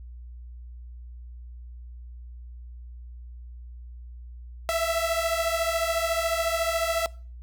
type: beating tone pair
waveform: sawtooth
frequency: 657 / 671 Hz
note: E5 / E5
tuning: -6 / +31 cents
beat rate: 14 Hz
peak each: -22 / -24 dBFS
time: 4.69-7.06 s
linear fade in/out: 0 ms
effects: noise-tail reverb RT60 0.4 s tail -23 dB re dry + added 60 Hz sine -39 dBFS peak until 7.42 s